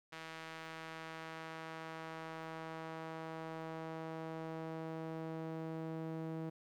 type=tone with band-pass filter sweep; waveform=sawtooth; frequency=161.2 Hz; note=E3; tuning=38 cents flat; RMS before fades=-45 dBFS; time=0.12-6.5 s; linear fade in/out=10 ms; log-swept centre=2100 to 340 Hz; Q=0.77; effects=12-bit